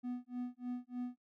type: tone with tremolo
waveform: triangle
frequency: 246.9 Hz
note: B3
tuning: in tune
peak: -34 dBFS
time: 0.03-1.18 s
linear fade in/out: 20 ms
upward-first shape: sine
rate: 3.3 Hz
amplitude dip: 100%
effects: none